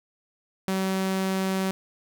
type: tone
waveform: sawtooth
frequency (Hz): 190.4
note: F#3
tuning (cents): +50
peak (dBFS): -20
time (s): 0.68-1.71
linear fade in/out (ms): 0
effects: none